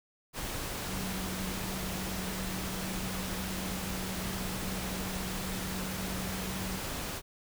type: tone in noise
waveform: sine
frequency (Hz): 187.9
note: F#3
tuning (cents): +27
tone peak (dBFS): -38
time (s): 0.86-6.81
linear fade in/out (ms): 50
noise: pink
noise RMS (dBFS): -37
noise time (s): 0.33-7.22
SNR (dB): -4
effects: none